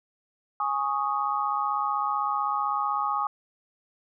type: chord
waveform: sine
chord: Ab suspended fourth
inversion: none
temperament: equal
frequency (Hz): 830.6 / 1108.7 / 1244.5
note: Ab5 / Db6 / Eb6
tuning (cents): 0 / 0 / 0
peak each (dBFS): -29 / -29 / -28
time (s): 0.6-3.27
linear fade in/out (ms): 2
effects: none